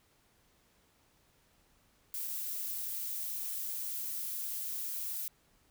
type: noise with dropouts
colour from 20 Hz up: violet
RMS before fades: -38 dBFS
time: 2.14-5.28 s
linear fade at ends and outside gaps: 1 ms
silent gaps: 2.276-2.279 s
effects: pink hiss -69 dBFS RMS until 5.7 s